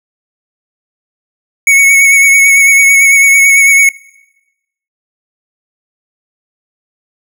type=tone with vibrato; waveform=square; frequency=2217 Hz; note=C#7; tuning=in tune; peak=-4 dBFS; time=1.67-3.89 s; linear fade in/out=2 ms; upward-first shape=sine; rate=9 Hz; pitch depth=25 cents each way; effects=noise-tail reverb RT60 1.0 s tail -23 dB re dry